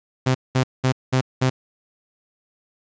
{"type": "tone bursts", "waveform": "sawtooth", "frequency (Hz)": 129.6, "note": "C3", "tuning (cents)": -16, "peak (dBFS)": -12, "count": 5, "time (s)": [0.26, 1.5], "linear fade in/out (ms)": 10, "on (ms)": 88, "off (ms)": 200, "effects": ["resampled to 16000 Hz", "8-bit"]}